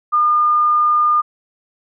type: tone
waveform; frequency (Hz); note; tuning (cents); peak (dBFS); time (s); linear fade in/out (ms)
sine; 1212; D#6; -46; -11; 0.12-1.22; 20
effects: none